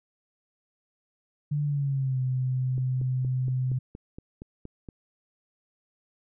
sine tone with pitch glide, 146.83 to 128.56 Hz, D3 to C3, 0 to -30 cents, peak -24 dBFS, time 1.51-3.79 s, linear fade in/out 10 ms, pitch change -230 cents, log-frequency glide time 1.64-2.2 s
click train, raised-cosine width 3 ms, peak -27 dBFS, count 10, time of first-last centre 2.78-4.888 s, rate 4.27 Hz
effects none

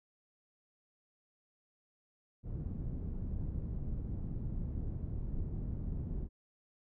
pink low-pass noise, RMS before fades -38 dBFS, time 2.43-6.29 s, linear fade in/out 50 ms, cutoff 180 Hz, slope 12 dB/octave, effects none

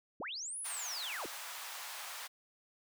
sine linear two-way sweep, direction up then down, 138.8 to 10620 to 237.6 Hz, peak -39 dBFS, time 0.2-1.26 s, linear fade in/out 2 ms, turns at 0.59 s
pink high-pass noise, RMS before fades -45 dBFS, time 0.64-2.28 s, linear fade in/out 20 ms, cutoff 790 Hz, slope 24 dB/octave
effects none

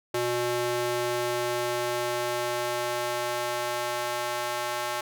square tone with high-pass filter sweep, 121.1 Hz, B2, 34 cents flat, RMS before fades -29 dBFS, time 0.14-5.01 s, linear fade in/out 5 ms, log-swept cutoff 360 to 770 Hz, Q 1.2, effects none

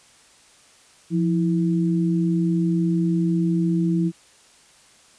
sine tone pair together, 172.9 / 326.7 Hz, F3 / E4, -17 / -15 cents, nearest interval major seventh, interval 1102 cents, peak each -19 / -23 dBFS, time 1.1-4.12 s, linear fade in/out 50 ms, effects white hiss -53 dBFS RMS until 5.18 s + resampled to 22050 Hz

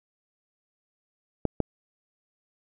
clicks, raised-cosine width 2 ms, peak -10 dBFS, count 2, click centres 1.453 / 1.603 s, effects none

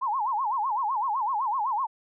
sine tone with vibrato, 948 Hz, A#5, 29 cents sharp, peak -24 dBFS, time 0.01-1.87 s, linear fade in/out 20 ms, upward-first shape sine, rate 7.9 Hz, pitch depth 250 cents each way, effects none

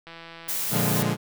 click train, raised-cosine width 0.3 ms, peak -26 dBFS, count 123, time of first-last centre 0.07-0.805 s, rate 166 Hz
blue noise, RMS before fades -28 dBFS, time 0.48-1.03 s, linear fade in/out 10 ms
sawtooth chord, Bb dominant seventh, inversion none, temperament equal, 116.54 / 146.83 / 174.61 / 207.7 Hz, Bb2 / D3 / F3 / Ab3, 0 / 0 / 0 / 0 cents, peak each -24 dBFS, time 0.7-1.17 s, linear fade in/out 50 ms
effects none

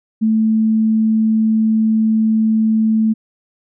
sine tone, 220 Hz, A3, in tune, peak -11 dBFS, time 0.21-3.14 s, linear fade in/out 20 ms, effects none

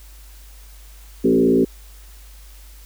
sine tone with frequency modulation, 322.8 Hz, E4, 36 cents flat, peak -12 dBFS, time 1.24-1.65 s, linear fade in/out 10 ms, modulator 56.6 Hz, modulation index 2, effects added 50 Hz sine -40 dBFS peak until 2.85 s + white hiss -49 dBFS RMS until 2.85 s

